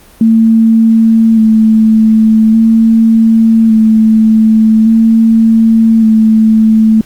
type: tone with vibrato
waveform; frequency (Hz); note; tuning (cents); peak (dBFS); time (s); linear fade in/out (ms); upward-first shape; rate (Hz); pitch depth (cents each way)
sine; 222.4; A3; +19; -3; 0.21-7.01; 2; square; 0.43; 19
effects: pink hiss -40 dBFS RMS until 7.05 s + Opus 24 kbps